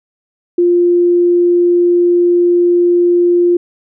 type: tone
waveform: sine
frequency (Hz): 350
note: F4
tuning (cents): +4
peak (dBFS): -7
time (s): 0.58-3.57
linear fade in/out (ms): 5
effects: none